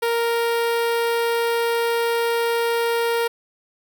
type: tone with notch filter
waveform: sawtooth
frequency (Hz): 466.2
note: A#4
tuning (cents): 0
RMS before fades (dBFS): -21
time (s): 0.02-3.28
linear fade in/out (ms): 10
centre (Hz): 6800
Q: 1.3
effects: none